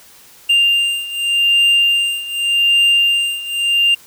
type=beating tone pair; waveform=triangle; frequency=2794 / 2794.85 Hz; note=F7 / F7; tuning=0 / +1 cents; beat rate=0.85 Hz; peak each=-15 / -12 dBFS; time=0.49-3.95 s; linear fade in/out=10 ms; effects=white hiss -44 dBFS RMS until 4.06 s